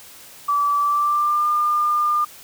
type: tone with pitch glide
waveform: sine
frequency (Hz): 1155 to 1204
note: D6 to D6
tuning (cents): -29 to +43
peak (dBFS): -16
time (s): 0.48-2.25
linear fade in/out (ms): 10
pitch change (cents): +72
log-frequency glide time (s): 0.77-1.47
effects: white hiss -43 dBFS RMS until 2.43 s